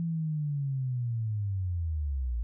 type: linear sweep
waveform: sine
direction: down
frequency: 169.4 to 55.3 Hz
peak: -28 dBFS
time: 0-2.43 s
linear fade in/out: 0 ms
effects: none